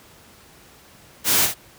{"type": "noise with echo", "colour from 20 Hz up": "white", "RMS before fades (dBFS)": -18, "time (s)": [1.24, 1.49], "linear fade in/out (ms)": 50, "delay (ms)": 56, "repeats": 1, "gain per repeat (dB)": -7, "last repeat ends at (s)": 1.546, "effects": ["pink hiss -49 dBFS RMS until 1.78 s", "high-pass 60 Hz 12 dB/octave"]}